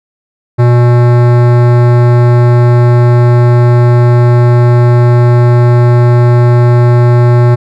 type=tone with hard clipping; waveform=sine; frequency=121 Hz; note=B2; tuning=35 cents flat; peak=-5 dBFS; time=0.58-7.56 s; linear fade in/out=20 ms; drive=18 dB; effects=none